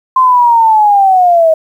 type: linear sweep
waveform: sine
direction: down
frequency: 1046.5 to 629 Hz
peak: -4 dBFS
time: 0.16-1.54 s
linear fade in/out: 5 ms
effects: 7-bit